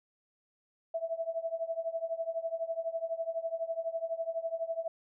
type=tone with tremolo; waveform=sine; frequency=659.3 Hz; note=E5; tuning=in tune; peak=-28 dBFS; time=0.94-4.88 s; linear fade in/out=5 ms; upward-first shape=triangle; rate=12 Hz; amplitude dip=95%; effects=none